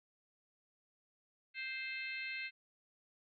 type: harmonic tone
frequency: 523.3 Hz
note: C5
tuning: in tune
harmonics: 3 / 4 / 5 / 6 / 7 / 8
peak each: -48 / -43 / -44 / -56 / -56 / -51 dBFS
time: 1.54-2.51 s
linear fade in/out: 50 ms
effects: none